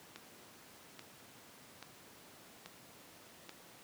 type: click train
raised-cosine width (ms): 0.2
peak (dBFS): -29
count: 5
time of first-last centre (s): 0.16-3.493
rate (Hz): 1.2
effects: pink hiss -57 dBFS RMS until 3.83 s + high-pass 150 Hz 12 dB/octave